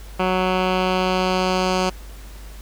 10% pulse tone with low-pass filter sweep, 185 Hz, F#3, in tune, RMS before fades -20 dBFS, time 0.19-1.9 s, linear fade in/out 10 ms, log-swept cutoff 2400 to 5900 Hz, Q 1.3, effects added 50 Hz sine -35 dBFS peak until 2.61 s + pink hiss -45 dBFS RMS until 2.61 s

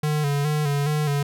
square tone with vibrato, 146.83 Hz, D3, in tune, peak -21 dBFS, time 0.03-1.23 s, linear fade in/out 5 ms, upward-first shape square, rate 2.4 Hz, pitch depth 49 cents each way, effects none

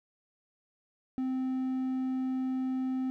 triangle tone, 259.6 Hz, C4, 13 cents flat, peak -27 dBFS, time 1.18-3.1 s, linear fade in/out 0 ms, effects none

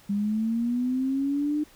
sine linear sweep, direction up, 198.9 to 303.3 Hz, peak -23 dBFS, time 0.09-1.64 s, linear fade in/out 10 ms, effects pink hiss -55 dBFS RMS until 1.75 s

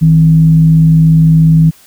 sine tone with frequency modulation, 160 Hz, D#3, 49 cents sharp, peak -3 dBFS, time 0.01-1.71 s, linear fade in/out 20 ms, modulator 103 Hz, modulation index 0.26, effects white hiss -43 dBFS RMS until 1.86 s

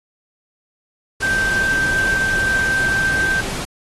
sine tone in noise, 1563 Hz, G6, 6 cents flat, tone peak -16 dBFS, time 1.22-3.41 s, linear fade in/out 10 ms, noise pink, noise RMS -26 dBFS, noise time 1.2-3.65 s, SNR +7 dB, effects low-pass 10000 Hz 12 dB/octave + AAC 32 kbps

